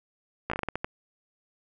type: slowing click train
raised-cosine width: 0.5 ms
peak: -14 dBFS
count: 9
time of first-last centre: 0.5-0.845 s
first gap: 15 ms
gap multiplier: 1.29
effects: none